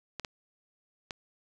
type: clicks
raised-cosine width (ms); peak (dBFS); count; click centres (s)
0.2; -19; 3; 0.197 / 0.248 / 1.108
effects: none